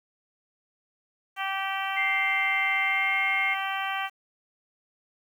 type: harmonic tone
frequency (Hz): 388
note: G4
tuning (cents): -18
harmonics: 2 / 3 / 4 / 5 / 6 / 7 / 8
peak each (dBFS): -32 / -34 / -35 / -36 / -37 / -37 / -38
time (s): 1.36-4.1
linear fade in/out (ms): 50
type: tone with pitch glide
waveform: sine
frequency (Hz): 2093 to 2132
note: C7 to C7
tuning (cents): 0 to +32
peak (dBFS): -24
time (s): 1.96-3.55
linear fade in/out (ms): 20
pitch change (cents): +32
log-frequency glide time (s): 2.76-3.15
effects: 9-bit